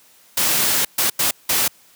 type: noise bursts at uneven times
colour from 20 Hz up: white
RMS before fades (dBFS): -18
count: 4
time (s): 0.37-0.85 / 0.98-1.1 / 1.19-1.31 / 1.49-1.68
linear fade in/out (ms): 5
effects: white hiss -52 dBFS RMS until 1.95 s + high-pass 100 Hz 12 dB/octave